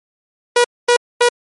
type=tone bursts; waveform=sawtooth; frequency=483 Hz; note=B4; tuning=39 cents flat; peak=-5 dBFS; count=3; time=0.56-1.289 s; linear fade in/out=5 ms; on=83 ms; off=240 ms; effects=MP3 48 kbps